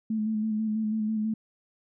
sine tone with vibrato, 216.9 Hz, A3, 25 cents flat, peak -25 dBFS, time 0.1-1.34 s, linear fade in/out 5 ms, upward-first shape square, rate 6.1 Hz, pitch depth 25 cents each way, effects none

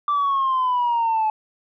sine exponential sweep, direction down, 1174.7 to 859 Hz, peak -16 dBFS, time 0.08-1.3 s, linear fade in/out 2 ms, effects tanh soft clip ceiling -15 dBFS

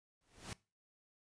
pink noise with exponential growth, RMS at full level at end -42 dBFS, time 0.21-0.53 s, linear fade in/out 1 ms, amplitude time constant 68 ms, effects noise-tail reverb RT60 0.3 s tail -21 dB re dry + resampled to 22050 Hz

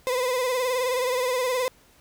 35% pulse tone with vibrato, 505 Hz, B4, 39 cents sharp, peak -21 dBFS, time 0.07-1.68 s, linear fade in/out 0 ms, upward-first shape sine, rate 19 Hz, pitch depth 60 cents each way, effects pink hiss -57 dBFS RMS until 2 s

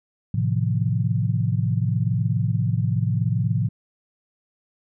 sine chord, F dominant seventh, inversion first, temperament equal with one note detuned, 110 / 130.81 / 157.92 / 174.61 Hz, A2 / C3 / Eb3 / F3, 0 / 0 / +26 / 0 cents, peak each -22 / -24 / -28 / -27 dBFS, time 0.34-3.69 s, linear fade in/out 5 ms, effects none

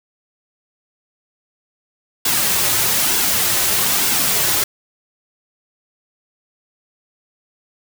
white noise with flanger, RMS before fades -17 dBFS, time 2.25-4.64 s, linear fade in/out 5 ms, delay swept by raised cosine 1.6 to 4.4 ms, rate 1.1 Hz, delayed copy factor -0.5, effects none

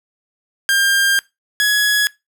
sawtooth tone pair in turn, 1600 / 1680.5 Hz, G6 / G#6, +35 / +20 cents, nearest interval minor second, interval 85 cents, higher second, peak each -9 dBFS, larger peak neither, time 0.69-1.19 / 1.6-2.07 s, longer first, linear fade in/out 0 ms, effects noise-tail reverb RT60 0.2 s tail -21 dB re dry

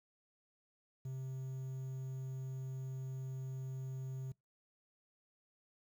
triangle tone with quantisation, 131.5 Hz, C3, 9 cents sharp, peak -38 dBFS, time 1.05-4.32 s, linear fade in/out 5 ms, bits 11, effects noise-tail reverb RT60 0.2 s tail -25 dB re dry

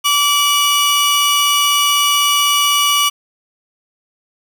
sawtooth tone pair together, 1156 / 2928 Hz, D6 / F#7, -28 / -19 cents, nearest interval octave + major third, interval 1609 cents, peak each -11 dBFS, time 0.04-3.1 s, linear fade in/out 20 ms, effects none

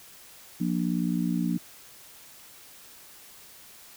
harmonic tone, 59.2 Hz, A#1, 27 cents sharp, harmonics 3 / 4 / 5, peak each -27 / -29 / -31 dBFS, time 0.6-1.58 s, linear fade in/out 10 ms, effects white hiss -50 dBFS RMS until 3.96 s

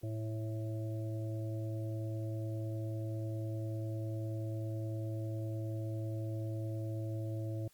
harmonic tone, 110 Hz, A2, in tune, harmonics 1 / 3 / 5 / 6, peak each -36 / -44 / -48 / -52 dBFS, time 0.03-7.68 s, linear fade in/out 5 ms, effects white hiss -68 dBFS RMS until 7.73 s + Opus 48 kbps

